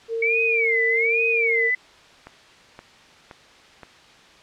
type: tone with pitch glide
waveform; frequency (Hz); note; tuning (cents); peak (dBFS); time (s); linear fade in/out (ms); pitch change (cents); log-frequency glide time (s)
sine; 455.9 to 458.5; A#4 to A#4; -39 to -29; -23; 0.08-1.71; 50; +10; 0.71-1.39
type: tone with vibrato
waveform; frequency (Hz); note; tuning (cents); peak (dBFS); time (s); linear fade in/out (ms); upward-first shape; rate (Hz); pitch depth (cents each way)
sine; 2233; C#7; +12; -18; 0.22-1.75; 5; sine; 1.2; 200
type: click train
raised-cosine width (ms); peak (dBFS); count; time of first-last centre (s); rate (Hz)
0.5; -24; 4; 2.27-3.833; 1.92
effects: white hiss -49 dBFS RMS until 4.42 s + low-pass 4000 Hz 12 dB/octave